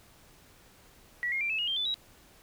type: tone with pitch steps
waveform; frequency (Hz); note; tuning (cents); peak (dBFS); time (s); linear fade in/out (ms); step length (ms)
sine; 1940 / 2140 / 2361 / 2605 / 2873 / 3170 / 3497 / 3858; B6 / C7 / D7 / E7 / F7 / G7 / A7 / B7; -31 / +38 / +9 / -21 / +48 / +19 / -11 / -41; -28; 1.23-1.942; 0; 89
effects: pink hiss -58 dBFS RMS until 2.42 s